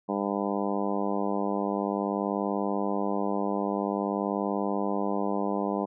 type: harmonic tone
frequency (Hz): 100.5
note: G2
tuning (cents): +44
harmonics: 2 / 3 / 4 / 5 / 6 / 7 / 8 / 9 / 10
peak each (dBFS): -31 / -33 / -34 / -35 / -36 / -36 / -37 / -38 / -38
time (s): 0.08-5.86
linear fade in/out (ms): 20
effects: none